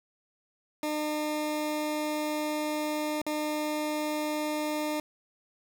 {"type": "tone with dropouts", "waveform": "20% pulse", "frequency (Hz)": 302.9, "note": "D#4", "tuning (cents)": -46, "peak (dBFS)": -24, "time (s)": [0.83, 5], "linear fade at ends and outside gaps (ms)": 1, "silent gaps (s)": [3.217, 3.265], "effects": []}